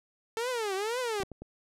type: tone with vibrato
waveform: sawtooth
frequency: 440 Hz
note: A4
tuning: in tune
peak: -26 dBFS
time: 0.37-1.23 s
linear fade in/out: 0 ms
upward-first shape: triangle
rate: 2 Hz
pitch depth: 290 cents each way
type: clicks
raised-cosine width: 2 ms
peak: -29 dBFS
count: 4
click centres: 1.202 / 1.234 / 1.317 / 1.42 s
effects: low-pass 11000 Hz 12 dB/octave